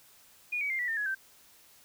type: tone with pitch steps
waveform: sine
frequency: 2446 / 2269 / 2105 / 1952.6 / 1811.4 / 1680.3 / 1558.8 Hz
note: D#7 / C#7 / C7 / B6 / A6 / G#6 / G6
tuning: -30 / +40 / +10 / -20 / +50 / +20 / -10 cents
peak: -29 dBFS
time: 0.52-1.15 s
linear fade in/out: 10 ms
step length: 90 ms
effects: white hiss -59 dBFS RMS until 1.84 s

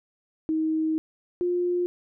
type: tone pair in turn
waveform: sine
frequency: 316.1 / 354.2 Hz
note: D#4 / F4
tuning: +27 / +24 cents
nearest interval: major second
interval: 197 cents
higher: second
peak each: -22 dBFS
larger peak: neither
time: 0.49-0.98 / 1.41-1.86 s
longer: first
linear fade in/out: 0 ms
effects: none

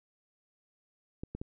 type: clicks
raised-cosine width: 3 ms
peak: -25 dBFS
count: 3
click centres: 1.235 / 1.35 / 1.415 s
effects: none

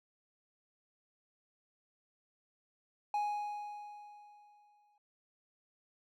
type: tone with exponential decay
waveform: triangle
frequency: 830.6 Hz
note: G#5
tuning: in tune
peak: -28 dBFS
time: 3.14-4.98 s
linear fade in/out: 2 ms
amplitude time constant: 400 ms
effects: none

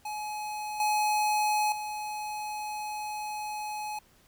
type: tone with level steps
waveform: square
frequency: 845 Hz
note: G#5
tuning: 30 cents sharp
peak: -34 / -25 / -34 dBFS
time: 0.05-3.99 s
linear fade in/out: 5 ms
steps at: 0.8 / 1.72 s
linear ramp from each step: 2 ms
effects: pink hiss -62 dBFS RMS until 4.27 s

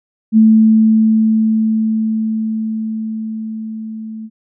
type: tone with level ramp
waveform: sine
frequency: 220 Hz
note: A3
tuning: in tune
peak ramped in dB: -4 to -25 dBFS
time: 0.32-4.3 s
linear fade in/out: 50 ms
effects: none

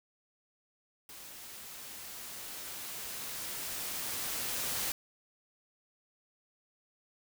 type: noise with level ramp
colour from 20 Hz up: white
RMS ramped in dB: -49 to -34 dBFS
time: 1.09-4.92 s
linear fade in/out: 2 ms
effects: none

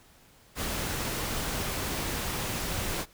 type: noise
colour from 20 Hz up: pink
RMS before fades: -32 dBFS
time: 0.55-3.06 s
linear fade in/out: 50 ms
effects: pink hiss -58 dBFS RMS until 3.13 s

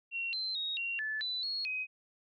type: tone with pitch steps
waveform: sine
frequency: 2737 / 4099 / 3766 / 2752 / 1738 / 3989 / 4315 / 2521 Hz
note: F7 / C8 / A#7 / F7 / A6 / B7 / C#8 / D#7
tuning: -36 / -36 / +17 / -26 / -22 / +17 / -47 / +22 cents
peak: -33 dBFS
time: 0.11-1.87 s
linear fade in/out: 50 ms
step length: 220 ms
effects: AAC 64 kbps

